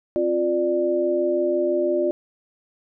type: tone cluster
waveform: sine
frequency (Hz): 265.1 / 351.1 / 592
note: C4 / F4 / D5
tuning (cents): +23 / +9 / +14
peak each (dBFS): -30 / -21 / -22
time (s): 0.16-2.11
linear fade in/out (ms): 0
effects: none